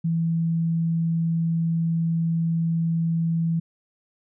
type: tone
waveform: sine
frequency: 165.3 Hz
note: E3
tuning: 5 cents sharp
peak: -20 dBFS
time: 0.04-3.6 s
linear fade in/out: 10 ms
effects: none